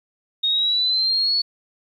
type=exponential sweep; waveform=sine; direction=up; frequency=3712 to 4435 Hz; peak=-17 dBFS; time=0.43-1.42 s; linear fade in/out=10 ms; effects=9-bit